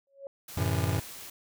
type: tone with exponential growth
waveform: sine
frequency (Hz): 552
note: C#5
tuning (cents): -7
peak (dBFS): -34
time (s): 0.07-0.27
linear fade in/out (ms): 1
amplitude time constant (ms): 42
type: noise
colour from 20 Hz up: white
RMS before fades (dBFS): -44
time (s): 0.48-1.3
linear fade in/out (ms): 5
type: chord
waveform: square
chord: F# half-diminished seventh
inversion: none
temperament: just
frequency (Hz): 92.5 / 111 / 133.2 / 166.5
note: F#2 / A2 / C3 / E3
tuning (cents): 0 / +16 / +31 / +18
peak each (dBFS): -30 / -32 / -34 / -36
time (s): 0.57-1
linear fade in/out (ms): 5
effects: none